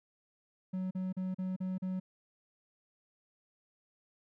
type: tone bursts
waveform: triangle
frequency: 186.1 Hz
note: F#3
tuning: 10 cents sharp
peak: -31 dBFS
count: 6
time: 0.73-2 s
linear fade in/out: 10 ms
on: 180 ms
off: 38 ms
effects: none